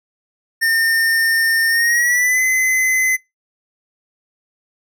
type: tone with pitch glide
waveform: square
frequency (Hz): 1816 to 2038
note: A#6 to C7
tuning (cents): -46 to -46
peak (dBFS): -14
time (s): 0.61-3.17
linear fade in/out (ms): 20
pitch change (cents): +200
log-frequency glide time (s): 1.68-2.43
effects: noise-tail reverb RT60 0.2 s tail -23 dB re dry